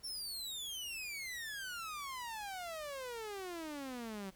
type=exponential sweep; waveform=sawtooth; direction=down; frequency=5520 to 187.1 Hz; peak=-38 dBFS; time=0.03-4.31 s; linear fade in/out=20 ms; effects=added 50 Hz sine -69 dBFS peak until 4.35 s + pink hiss -65 dBFS RMS until 4.35 s